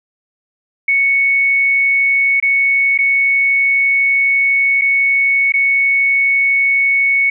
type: tone with dropouts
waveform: sine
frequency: 2217 Hz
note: C#7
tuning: in tune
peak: -10 dBFS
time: 0.88-7.3 s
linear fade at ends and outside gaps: 5 ms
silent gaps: 2.401-2.425 / 2.978-2.987 / 4.813-4.818 / 5.522-5.538 s
effects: none